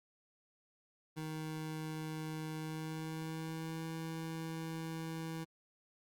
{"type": "tone with pitch glide", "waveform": "25% pulse", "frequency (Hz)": [156.8, 162.14], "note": ["D#3", "E3"], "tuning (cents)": [14, -28], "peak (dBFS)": -36, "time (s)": [1.16, 5.45], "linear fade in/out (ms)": 20, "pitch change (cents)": 58, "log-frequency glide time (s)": [2.58, 3.85], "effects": ["Opus 48 kbps"]}